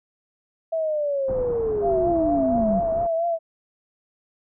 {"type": "linear sweep", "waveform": "sine", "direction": "down", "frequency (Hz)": [659.3, 185], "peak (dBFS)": -21, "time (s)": [0.72, 2.8], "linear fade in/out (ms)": 10}
{"type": "low-pass noise", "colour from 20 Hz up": "pink", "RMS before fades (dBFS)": -34, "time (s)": [1.28, 3.07], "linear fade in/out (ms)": 5, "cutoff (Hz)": 1000, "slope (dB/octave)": 24}
{"type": "tone with vibrato", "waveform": "sine", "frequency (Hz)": 670, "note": "E5", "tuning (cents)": 28, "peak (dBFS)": -20, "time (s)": [1.81, 3.39], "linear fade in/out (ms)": 50, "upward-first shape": "triangle", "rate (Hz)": 4.3, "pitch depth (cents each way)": 59}
{"effects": []}